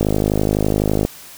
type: click train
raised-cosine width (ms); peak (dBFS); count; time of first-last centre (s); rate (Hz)
2; -3; 55; 0.01-1.05; 51.9
effects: white hiss -39 dBFS RMS until 1.37 s